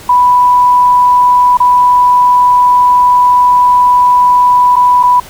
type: tone with dropouts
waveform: sine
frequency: 987.8 Hz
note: B5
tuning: in tune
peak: -3 dBFS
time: 0.09-5.2 s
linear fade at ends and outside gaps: 5 ms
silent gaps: 1.572-1.601 / 4.758-4.764 / 5.03-5.034 s
effects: pink hiss -32 dBFS RMS until 5.29 s + MP3 96 kbps